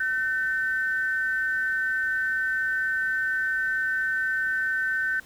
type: tone pair together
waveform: sine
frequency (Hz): 1526 / 1801.7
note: G6 / A6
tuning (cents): -47 / +41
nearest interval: minor third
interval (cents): 288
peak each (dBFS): -24 / -30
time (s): 0-5.2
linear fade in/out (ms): 5
effects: pink hiss -52 dBFS RMS until 5.25 s